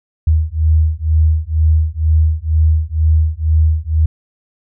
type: beating tone pair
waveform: sine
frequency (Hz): 77.78 / 79.88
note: D#2 / D#2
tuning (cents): 0 / +46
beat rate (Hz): 2.1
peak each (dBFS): -13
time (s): 0.27-4.06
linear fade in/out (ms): 5
effects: none